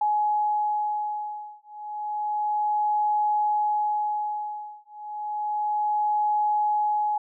sine beating tone pair, 841 / 841.31 Hz, G#5 / G#5, +22 / +22 cents, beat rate 0.31 Hz, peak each -26 dBFS, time 0.01-7.18 s, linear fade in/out 5 ms, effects none

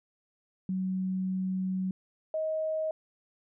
sine tone pair in turn, 187.3 / 630 Hz, F#3 / D#5, +21 / +21 cents, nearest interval octave + major sixth, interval 2100 cents, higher second, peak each -28 dBFS, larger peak neither, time 0.69-1.91 / 2.34-2.91 s, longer first, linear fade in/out 2 ms, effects none

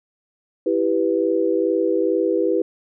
sine chord, E minor, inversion none, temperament equal, 329.6 / 392 / 493.9 Hz, E4 / G4 / B4, 0 / 0 / 0 cents, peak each -21 dBFS, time 0.66-2.62 s, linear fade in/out 5 ms, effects none

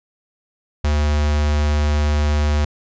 square tone with notch filter, 74.3 Hz, D2, 21 cents sharp, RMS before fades -17 dBFS, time 0.84-2.65 s, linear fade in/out 5 ms, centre 290 Hz, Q 1.6, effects resampled to 16000 Hz

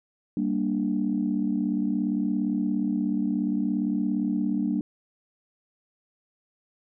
sine chord, G minor, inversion none, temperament equal, 196 / 233.1 / 293.7 Hz, G3 / Bb3 / D4, 0 / 0 / 0 cents, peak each -27 dBFS, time 0.37-4.81 s, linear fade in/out 2 ms, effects tanh soft clip ceiling -14 dBFS

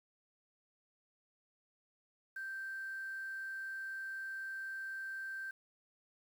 sine tone with quantisation, 1566 Hz, G6, 2 cents flat, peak -40 dBFS, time 2.36-5.51 s, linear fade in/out 5 ms, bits 10, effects none

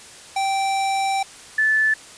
square / sine tone pair in turn, 780 / 1746 Hz, G5 / A6, -9 / -14 cents, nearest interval octave + major second, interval 1395 cents, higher second, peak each -20 / -15 dBFS, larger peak second, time 0.36-1.23 / 1.58-1.94 s, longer first, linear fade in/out 5 ms, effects white hiss -42 dBFS RMS until 2.17 s + resampled to 22050 Hz

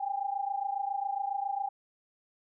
sine tone pair together, 788.7 / 816 Hz, G5 / G#5, +10 / -31 cents, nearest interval minor second, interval 59 cents, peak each -32 / -34 dBFS, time 0-1.69 s, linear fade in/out 10 ms, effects none

